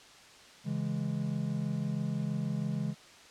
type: chord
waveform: triangle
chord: C# minor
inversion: none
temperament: equal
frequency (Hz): 138.59 / 164.81 / 207.7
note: C#3 / E3 / G#3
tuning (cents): 0 / 0 / 0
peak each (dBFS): -33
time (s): 0.64-2.95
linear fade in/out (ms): 50
effects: white hiss -54 dBFS RMS until 3.3 s + low-pass 6000 Hz 12 dB/octave